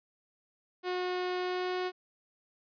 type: tone with pitch glide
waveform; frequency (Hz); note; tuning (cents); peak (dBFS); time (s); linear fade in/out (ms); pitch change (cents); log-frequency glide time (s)
sawtooth; 362.9 to 365.4; F#4 to F#4; -34 to -22; -27; 0.83-1.92; 50; +12; 1.39-1.78
effects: resampled to 11025 Hz